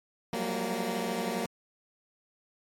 15% pulse tone cluster, 177.2 / 187.7 / 200.3 / 232 Hz, F3 / F#3 / G3 / A#3, +25 / +25 / +38 / -8 cents, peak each -33 / -29 / -33 / -26 dBFS, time 0.33-1.46 s, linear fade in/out 2 ms, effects MP3 64 kbps

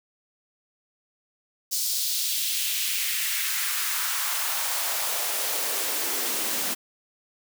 white noise with high-pass filter sweep, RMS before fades -27 dBFS, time 1.71-6.75 s, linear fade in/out 20 ms, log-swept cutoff 5200 to 230 Hz, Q 1.7, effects none

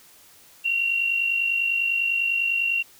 sine tone pair together, 2745 / 2795 Hz, F7 / F7, -31 / +1 cents, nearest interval unison, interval 32 cents, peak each -21 / -29 dBFS, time 0.64-2.83 s, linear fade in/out 20 ms, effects white hiss -52 dBFS RMS until 2.99 s

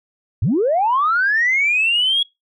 sine linear sweep, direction up, 76 to 3349 Hz, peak -13 dBFS, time 0.42-2.23 s, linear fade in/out 5 ms, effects noise-tail reverb RT60 0.2 s tail -24 dB re dry + tanh soft clip ceiling -9 dBFS

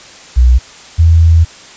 sine tone pair in turn, 61.74 / 82.41 Hz, B1 / E2, 0 / 0 cents, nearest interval perfect fourth, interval 500 cents, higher second, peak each -3 dBFS, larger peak neither, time 0.36-0.59 / 0.98-1.45 s, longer second, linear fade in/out 20 ms, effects white hiss -35 dBFS RMS until 1.76 s + resampled to 16000 Hz

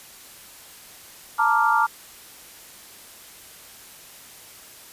sine chord, Bb major seventh, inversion third, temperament equal, 880 / 932.3 / 1174.7 / 1396.9 Hz, A5 / Bb5 / D6 / F6, 0 / 0 / 0 / 0 cents, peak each -22 dBFS, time 1.38-1.87 s, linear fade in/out 20 ms, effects white hiss -45 dBFS RMS until 4.92 s + resampled to 32000 Hz

